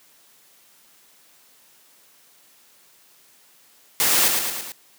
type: noise with echo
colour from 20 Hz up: white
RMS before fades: -19 dBFS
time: 4-4.28 s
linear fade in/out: 0 ms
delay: 110 ms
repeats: 4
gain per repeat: -4 dB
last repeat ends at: 4.72 s
effects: white hiss -55 dBFS RMS until 4.98 s + high-pass 150 Hz 12 dB/octave